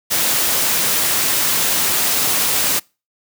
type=noise; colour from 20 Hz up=white; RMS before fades=-17 dBFS; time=0.1-2.8 s; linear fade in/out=20 ms; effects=noise-tail reverb RT60 0.3 s tail -26 dB re dry + high-pass 100 Hz 12 dB/octave